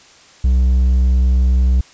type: tone with hard clipping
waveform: sine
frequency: 63.5 Hz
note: B1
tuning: 49 cents sharp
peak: -11 dBFS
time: 0.44-1.81 s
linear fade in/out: 5 ms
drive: 3 dB
effects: white hiss -45 dBFS RMS until 1.93 s + resampled to 16000 Hz